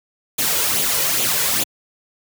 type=noise with flanger; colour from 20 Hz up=white; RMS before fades=-19 dBFS; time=0.38-1.64 s; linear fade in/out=10 ms; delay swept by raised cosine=0.28 to 2.08 ms; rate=2.4 Hz; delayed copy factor=+0.55; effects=high-pass 100 Hz 12 dB/octave